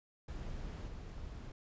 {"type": "noise with level steps", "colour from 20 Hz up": "brown", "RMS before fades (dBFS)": [-43, -46], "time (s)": [0.28, 1.52], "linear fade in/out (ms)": 5, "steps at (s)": 0.87, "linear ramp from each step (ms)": 10, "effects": ["resampled to 16000 Hz"]}